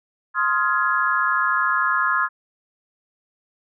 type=chord; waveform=sine; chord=F minor seventh; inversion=second; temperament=just; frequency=1047.7 / 1257.2 / 1396.9 / 1676.3 Hz; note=C6 / Eb6 / F6 / Ab6; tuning=+2 / +18 / 0 / +16 cents; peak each=-23 dBFS; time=0.34-2.29 s; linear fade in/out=50 ms; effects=none

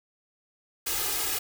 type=noise with comb filter; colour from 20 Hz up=white; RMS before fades=-29 dBFS; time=0.86-1.39 s; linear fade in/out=10 ms; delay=2.4 ms; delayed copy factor=+0.95; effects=none

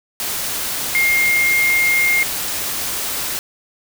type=tone in noise; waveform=sine; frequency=2127 Hz; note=C7; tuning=28 cents sharp; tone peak=-13 dBFS; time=0.95-2.23 s; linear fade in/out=0 ms; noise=white; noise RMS=-23 dBFS; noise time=0.2-3.39 s; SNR=+7 dB; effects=none

